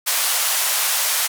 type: band-pass noise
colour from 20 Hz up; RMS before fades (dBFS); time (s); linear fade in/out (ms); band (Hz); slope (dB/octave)
white; -20; 0.06-1.28; 20; 610 to 15000; 24
effects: none